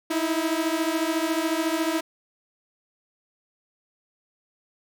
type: beating tone pair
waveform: sawtooth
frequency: 316.2 / 330.2 Hz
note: D#4 / E4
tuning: +28 / +3 cents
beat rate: 14 Hz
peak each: -22 dBFS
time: 0.1-2.01 s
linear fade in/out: 10 ms
effects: none